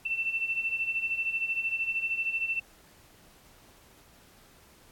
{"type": "beating tone pair", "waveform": "sine", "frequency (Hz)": [2672, 2685], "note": ["E7", "E7"], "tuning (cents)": [23, 31], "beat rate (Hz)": 13, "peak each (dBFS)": [-34, -29], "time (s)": [0.05, 2.6], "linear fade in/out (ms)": 10, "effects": ["pink hiss -58 dBFS RMS until 4.91 s", "AAC 64 kbps"]}